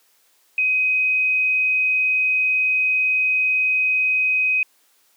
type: tone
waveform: sine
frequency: 2518 Hz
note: D#7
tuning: 20 cents sharp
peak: -16 dBFS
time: 0.58-4.63 s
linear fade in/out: 2 ms
effects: white hiss -60 dBFS RMS until 5.16 s + high-pass 300 Hz 12 dB/octave